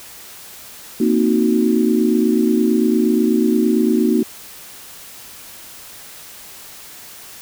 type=chord; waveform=sine; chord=C half-diminished seventh; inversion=third; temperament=equal; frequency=233.1 / 261.6 / 311.1 / 370 Hz; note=Bb3 / C4 / Eb4 / Gb4; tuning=0 / 0 / 0 / 0 cents; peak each=-16 / -21 / -18 / -19 dBFS; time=1-4.23 s; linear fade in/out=5 ms; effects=white hiss -38 dBFS RMS until 7.41 s